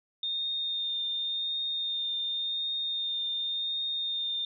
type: tone with vibrato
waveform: sine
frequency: 3650 Hz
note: A#7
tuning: 37 cents flat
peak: -29 dBFS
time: 0.23-4.45 s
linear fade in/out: 2 ms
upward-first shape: triangle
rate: 0.9 Hz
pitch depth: 17 cents each way
effects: none